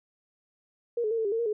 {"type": "tone with pitch steps", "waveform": "sine", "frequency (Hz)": [472.7, 427.2, 458.2, 445, 401.8, 452.8, 469, 423.2], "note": ["A#4", "G#4", "A#4", "A4", "G4", "A4", "A#4", "G#4"], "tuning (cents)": [24, 49, -30, 20, 43, 50, 11, 33], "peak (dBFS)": -25, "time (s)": [0.97, 1.53], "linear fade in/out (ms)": 5, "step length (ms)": 70, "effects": []}